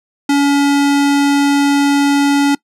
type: tone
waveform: square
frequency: 283.2 Hz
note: C#4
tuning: 37 cents sharp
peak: -10 dBFS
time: 0.29-2.55 s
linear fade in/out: 5 ms
effects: noise-tail reverb RT60 0.1 s tail -23 dB re dry + low-pass 10000 Hz 12 dB/octave